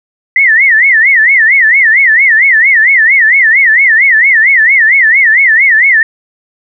sine tone with vibrato, 1961 Hz, B6, 13 cents flat, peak -3 dBFS, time 0.36-6.03 s, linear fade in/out 2 ms, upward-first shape sine, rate 4.4 Hz, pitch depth 210 cents each way, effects none

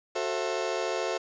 35% pulse chord, F# half-diminished seventh, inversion none, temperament just, 370 / 444 / 532.8 / 666 Hz, F#4 / A4 / C5 / E5, 0 / +16 / +31 / +18 cents, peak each -32 dBFS, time 0.15-1.18 s, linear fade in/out 10 ms, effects resampled to 16000 Hz + 9-bit

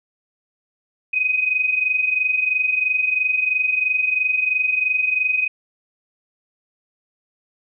sine tone pair together, 2489 / 2512 Hz, D#7 / D#7, 0 / +16 cents, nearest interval unison, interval 16 cents, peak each -23 / -18 dBFS, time 1.13-5.48 s, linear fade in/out 10 ms, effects none

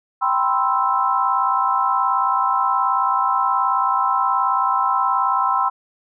sine chord, C major seventh, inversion second, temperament equal, 784 / 987.8 / 1046.5 / 1318.5 Hz, G5 / B5 / C6 / E6, 0 / 0 / 0 / 0 cents, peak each -23 / -22 / -20 / -21 dBFS, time 0.21-5.7 s, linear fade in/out 20 ms, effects none

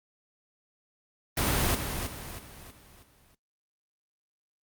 pink noise with echo, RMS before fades -26 dBFS, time 1.37-1.75 s, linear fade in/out 5 ms, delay 320 ms, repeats 5, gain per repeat -7 dB, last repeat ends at 3.35 s, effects noise-tail reverb RT60 0.1 s tail -22 dB re dry + Opus 32 kbps

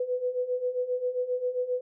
sine beating tone pair, 493.9 / 501.4 Hz, B4 / B4, 0 / +26 cents, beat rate 7.5 Hz, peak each -32 / -28 dBFS, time 0-1.81 s, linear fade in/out 5 ms, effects none

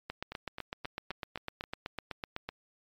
two click trains, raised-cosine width 0.3 ms, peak -20 / -24 dBFS, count 20 / 6, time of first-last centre 0.1-2.49 / 0.32-1.639 s, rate 7.95 / 3.79 Hz, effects MP3 96 kbps

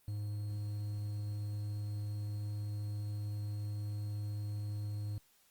triangle tone with quantisation, 103.83 Hz, G#2, in tune, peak -34 dBFS, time 0.08-5.18 s, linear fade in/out 0 ms, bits 10, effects white hiss -69 dBFS RMS until 5.5 s + Opus 32 kbps

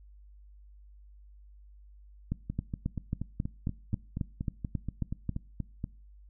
two click trains, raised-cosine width 5 ms, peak -18 / -21 dBFS, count 12 / 15, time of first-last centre 2.32-5.293 / 2.5-5.841 s, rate 3.7 / 4.19 Hz, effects noise-tail reverb RT60 0.4 s tail -22 dB re dry + added 50 Hz sine -51 dBFS peak until 6.29 s

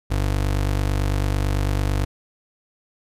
square tone pair together, 49 / 98 Hz, G1 / G2, 0 / 0 cents, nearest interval octave, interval 1200 cents, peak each -22 / -24 dBFS, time 0.1-2.05 s, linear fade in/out 10 ms, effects resampled to 32000 Hz

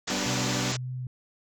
white low-pass noise, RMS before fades -32 dBFS, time 0.07-0.77 s, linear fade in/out 10 ms, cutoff 7400 Hz, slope 96 dB/octave
sawtooth chord, G major, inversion none, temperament equal with one note detuned, 191.96 / 246.9 / 293.7 Hz, G3 / B3 / D4, -36 / 0 / 0 cents, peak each -30 dBFS, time 0.1-0.72 s, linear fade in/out 2 ms
sine tone with vibrato, 126.7 Hz, B2, 45 cents sharp, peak -31 dBFS, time 0.26-1.07 s, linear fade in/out 2 ms, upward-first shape sine, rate 3.4 Hz, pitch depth 11 cents each way
effects none

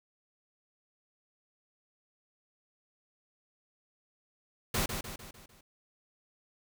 pink noise with echo, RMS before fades -30 dBFS, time 4.74-4.86 s, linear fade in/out 5 ms, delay 150 ms, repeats 5, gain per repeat -6 dB, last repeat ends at 5.61 s, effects none

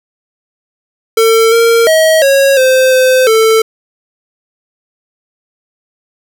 square tone with pitch steps, 449.8 / 461.7 / 637 / 549 / 519 / 515 / 443.6 Hz, A4 / A#4 / D#5 / C#5 / C5 / C5 / A4, +38 / -17 / +41 / -17 / -14 / -28 / +14 cents, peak -6 dBFS, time 1.17-3.62 s, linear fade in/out 5 ms, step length 350 ms, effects none

